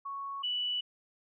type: tone pair in turn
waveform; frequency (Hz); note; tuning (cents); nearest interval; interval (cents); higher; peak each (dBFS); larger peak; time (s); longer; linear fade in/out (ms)
sine; 1108.7 / 2960; C#6 / F#7; 0 / 0; octave + perfect fourth; 1700; second; -36 / -30; second; 0.05-0.43 / 0.43-0.81; neither; 10
effects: none